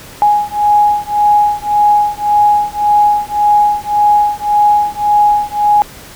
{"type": "beating tone pair", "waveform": "sine", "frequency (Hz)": [830.6, 832.4], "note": ["G#5", "G#5"], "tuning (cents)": [0, 4], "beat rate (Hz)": 1.8, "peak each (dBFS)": -11, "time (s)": [0.22, 5.82], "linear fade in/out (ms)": 0, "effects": ["pink hiss -34 dBFS RMS until 6.15 s"]}